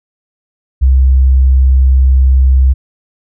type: tone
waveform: sine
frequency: 65.5 Hz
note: C2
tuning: 2 cents sharp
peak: -4 dBFS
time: 0.81-2.74 s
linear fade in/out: 20 ms
effects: none